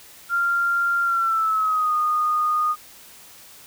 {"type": "tone with pitch glide", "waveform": "sine", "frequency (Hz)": [1389, 1230.3], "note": ["F6", "D#6"], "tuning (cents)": [-10, -20], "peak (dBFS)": -18, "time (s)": [0.29, 2.76], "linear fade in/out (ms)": 50, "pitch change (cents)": -210, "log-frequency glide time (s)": [1.03, 1.94], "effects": ["white hiss -46 dBFS RMS until 3.66 s"]}